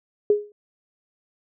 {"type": "tone with exponential decay", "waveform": "sine", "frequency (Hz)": 415.3, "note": "G#4", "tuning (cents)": 0, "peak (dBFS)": -11, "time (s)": [0.3, 0.52], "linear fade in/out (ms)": 2, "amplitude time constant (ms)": 46, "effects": []}